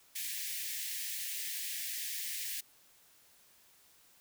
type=high-pass noise; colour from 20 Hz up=white; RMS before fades=-39 dBFS; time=0.15-2.61 s; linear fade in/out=10 ms; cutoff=1700 Hz; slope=96 dB/octave; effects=white hiss -64 dBFS RMS until 4.2 s